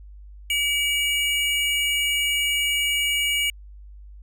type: tone pair together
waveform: square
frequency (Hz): 2290 / 2880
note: D7 / F#7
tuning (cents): -44 / -47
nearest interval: major third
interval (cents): 397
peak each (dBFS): -24 / -24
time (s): 0.5-3.5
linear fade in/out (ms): 2
effects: added 50 Hz sine -40 dBFS peak until 4.22 s